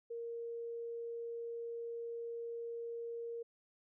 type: tone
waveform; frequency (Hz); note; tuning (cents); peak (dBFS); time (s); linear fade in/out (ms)
sine; 466.2; A#4; 0; -40; 0.1-3.43; 10
effects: none